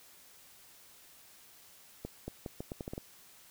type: accelerating click train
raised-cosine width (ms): 2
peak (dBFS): -25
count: 9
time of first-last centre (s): 2.05-2.979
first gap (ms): 230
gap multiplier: 0.79
effects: white hiss -58 dBFS RMS until 3.5 s